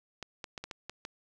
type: clicks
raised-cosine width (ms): 0.2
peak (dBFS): -22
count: 7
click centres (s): 0.227 / 0.442 / 0.578 / 0.64 / 0.712 / 0.896 / 1.051
effects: none